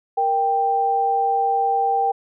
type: tone pair together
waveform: sine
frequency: 467.5 / 786.2 Hz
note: A#4 / G5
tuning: +5 / +5 cents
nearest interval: major sixth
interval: 900 cents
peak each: -25 / -17 dBFS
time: 0.17-2.12 s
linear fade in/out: 10 ms
effects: none